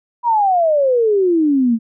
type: exponential sweep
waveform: sine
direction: down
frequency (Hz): 980 to 220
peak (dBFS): -11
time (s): 0.23-1.79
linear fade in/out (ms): 50
effects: none